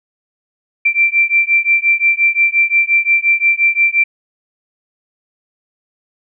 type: beating tone pair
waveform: sine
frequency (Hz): 2349 / 2354.7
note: D7 / D7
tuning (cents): 0 / +4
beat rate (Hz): 5.7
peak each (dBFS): -13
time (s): 0.85-4.04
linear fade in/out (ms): 10
effects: none